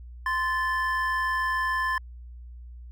triangle tone pair together, 1040 / 1749 Hz, C6 / A6, -11 / -11 cents, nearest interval major sixth, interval 900 cents, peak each -25 dBFS, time 0.26-1.98 s, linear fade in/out 2 ms, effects added 60 Hz sine -40 dBFS peak until 2.91 s

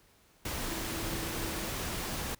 sine tone in noise, 328.9 Hz, E4, 4 cents flat, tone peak -43 dBFS, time 0.68-1.68 s, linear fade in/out 5 ms, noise pink, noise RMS -36 dBFS, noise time 0.45-2.35 s, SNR -10 dB, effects pink hiss -64 dBFS RMS until 2.39 s

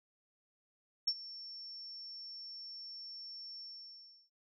sine tone with ADSR envelope, 5440 Hz, F8, 46 cents flat, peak -27 dBFS, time 1.07-4.3 s, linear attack 9 ms, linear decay 55 ms, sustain -18 dB, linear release 700 ms, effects none

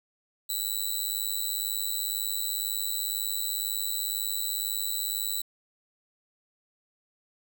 10% pulse tone with amplitude modulation, 3952 Hz, B7, in tune, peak -17 dBFS, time 0.49-5.42 s, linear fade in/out 10 ms, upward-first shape sine, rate 102 Hz, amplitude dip 90%, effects 9-bit

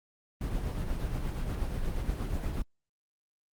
brown noise with tremolo, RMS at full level -30 dBFS, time 0.41-2.62 s, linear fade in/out 2 ms, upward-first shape triangle, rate 8.4 Hz, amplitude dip 45%, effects Opus 24 kbps

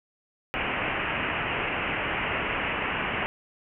white low-pass noise, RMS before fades -29 dBFS, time 0.54-3.26 s, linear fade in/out 0 ms, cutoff 2900 Hz, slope 96 dB/octave, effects none

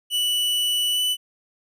45% pulse tone with pitch glide, 2960 to 2984 Hz, F#7 to F#7, 0 to +14 cents, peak -20 dBFS, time 0.1-1.17 s, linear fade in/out 50 ms, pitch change +14 cents, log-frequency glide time 0.92-1.01 s, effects none

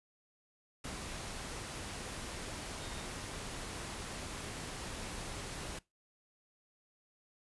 sine tone in noise, 3684 Hz, A#7, 21 cents flat, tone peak -54 dBFS, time 2.81-3.03 s, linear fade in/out 5 ms, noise pink, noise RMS -43 dBFS, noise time 0.84-5.79 s, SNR -14 dB, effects noise-tail reverb RT60 0.2 s tail -21 dB re dry + resampled to 24000 Hz

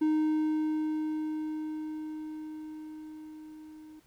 triangle tone with level ramp, 309.6 Hz, D#4, 9 cents flat, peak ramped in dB -21 to -45 dBFS, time 0.01-4 s, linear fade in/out 10 ms, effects pink hiss -66 dBFS RMS until 4.06 s

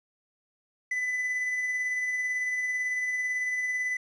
triangle tone with tremolo, 2000 Hz, B6, 21 cents sharp, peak -24 dBFS, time 0.91-3.97 s, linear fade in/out 5 ms, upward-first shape sine, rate 18 Hz, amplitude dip 30%, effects resampled to 22050 Hz + 10-bit

